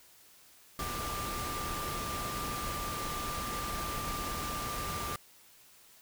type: tone in noise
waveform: sine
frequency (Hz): 1187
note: D6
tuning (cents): +18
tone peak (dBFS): -38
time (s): 0.79-5.16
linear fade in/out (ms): 2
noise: pink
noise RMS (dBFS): -38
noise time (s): 0.79-5.16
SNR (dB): -3
effects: white hiss -59 dBFS RMS until 6.01 s